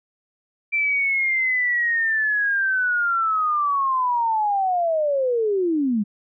sine linear sweep, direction down, 2349 to 196 Hz, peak -18 dBFS, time 0.72-6.04 s, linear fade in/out 20 ms, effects none

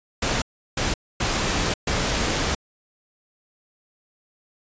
pink noise bursts at uneven times, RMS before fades -23 dBFS, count 4, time 0.22-0.42 / 0.77-0.94 / 1.2-1.74 / 1.87-2.55 s, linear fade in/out 5 ms, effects resampled to 16000 Hz

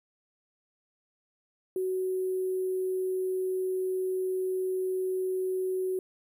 sine tone with sample-and-hold, 373.1 Hz, F#4, 14 cents sharp, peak -27 dBFS, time 1.76-5.99 s, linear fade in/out 2 ms, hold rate 11025 Hz, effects none

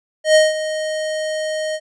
square tone with ADSR envelope, 622.3 Hz, D#5, in tune, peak -8 dBFS, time 0.24-1.8 s, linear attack 110 ms, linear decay 180 ms, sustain -13 dB, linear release 53 ms, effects resampled to 22050 Hz

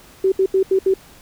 sine tone bursts at uneven times, 382.2 Hz, G4, 44 cents flat, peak -12 dBFS, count 5, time 0.24-0.32 / 0.39-0.46 / 0.54-0.63 / 0.71-0.79 / 0.86-0.94 s, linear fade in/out 5 ms, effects pink hiss -46 dBFS RMS until 1.21 s

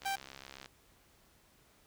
click train, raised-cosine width 0.2 ms, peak -30 dBFS, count 44, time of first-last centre 0.02-0.659 s, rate 67.3 Hz
sawtooth tone, 784 Hz, G5, in tune, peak -29 dBFS, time 0.05-0.16 s, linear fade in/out 10 ms
effects pink hiss -66 dBFS RMS until 1.86 s

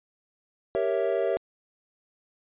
triangle chord, G diminished seventh, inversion none, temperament equal, 392 / 466.2 / 554.4 / 659.3 Hz, G4 / Bb4 / Db5 / Fb5, 0 / 0 / 0 / 0 cents, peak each -27 dBFS, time 0.75-1.37 s, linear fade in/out 0 ms, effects resampled to 8000 Hz

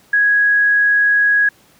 sine tone, 1661.2 Hz, G#6, in tune, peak -10 dBFS, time 0.13-1.49 s, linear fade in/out 5 ms, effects pink hiss -51 dBFS RMS until 1.79 s + high-pass 100 Hz 12 dB/octave

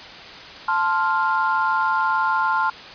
sine chord, F major, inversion first, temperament equal, 880 / 1046.5 / 1396.9 Hz, A5 / C6 / F6, 0 / 0 / 0 cents, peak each -22 dBFS, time 0.68-2.7 s, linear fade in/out 5 ms, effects white hiss -38 dBFS RMS until 2.94 s + resampled to 11025 Hz

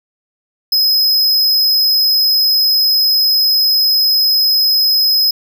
square tone, 5090 Hz, D#8, 39 cents sharp, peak -10 dBFS, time 0.72-5.31 s, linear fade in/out 5 ms, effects none

